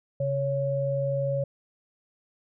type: tone pair together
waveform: sine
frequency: 136.85 / 556 Hz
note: C#3 / C#5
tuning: -22 / +5 cents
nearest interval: 2 octaves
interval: 2427 cents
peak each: -28 / -26 dBFS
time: 0.2-1.44 s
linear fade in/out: 5 ms
effects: none